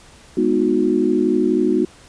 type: chord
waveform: sine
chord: G# minor seventh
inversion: none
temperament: equal with one note detuned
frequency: 207.7 / 246.9 / 311.1 / 363.4 Hz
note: G#3 / B3 / D#4 / F#4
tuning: 0 / 0 / 0 / -31 cents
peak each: -23 / -20 / -19 / -18 dBFS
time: 0.37-1.85 s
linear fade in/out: 5 ms
effects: pink hiss -46 dBFS RMS until 2.08 s + resampled to 22050 Hz